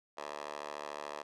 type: tone with high-pass filter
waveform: 10% pulse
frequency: 73.7 Hz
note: D2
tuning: 7 cents sharp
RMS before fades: -43 dBFS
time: 0.17-1.23 s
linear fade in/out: 10 ms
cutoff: 700 Hz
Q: 4.1
effects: low-pass 7000 Hz 12 dB/octave